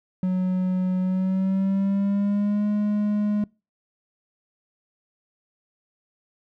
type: tone with pitch glide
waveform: triangle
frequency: 184.4 to 208.2 Hz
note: F#3 to G#3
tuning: -6 to +5 cents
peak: -18 dBFS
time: 0.23-3.44 s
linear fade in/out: 2 ms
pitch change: +211 cents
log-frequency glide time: 1-2.66 s
effects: noise-tail reverb RT60 0.3 s tail -25 dB re dry